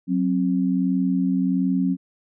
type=tone pair together; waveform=sine; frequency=185 / 266.4 Hz; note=F#3 / C4; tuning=0 / +31 cents; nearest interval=tritone; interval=631 cents; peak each=-21 dBFS; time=0.07-1.97 s; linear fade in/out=50 ms; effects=none